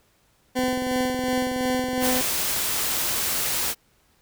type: tone with tremolo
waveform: 20% pulse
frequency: 254.1 Hz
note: B3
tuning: 49 cents sharp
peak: -16 dBFS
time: 0.55-2.22 s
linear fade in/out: 20 ms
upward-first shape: sine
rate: 2.8 Hz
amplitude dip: 40%
type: click train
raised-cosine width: 2 ms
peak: -22 dBFS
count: 36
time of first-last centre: 0.59-2.21 s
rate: 21.6 Hz
type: noise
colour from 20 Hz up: white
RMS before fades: -25 dBFS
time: 2-3.75 s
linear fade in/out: 50 ms
effects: pink hiss -63 dBFS RMS until 4.21 s